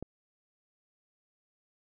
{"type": "click", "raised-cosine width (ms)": 2, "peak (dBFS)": -25, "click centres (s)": 0.026, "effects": []}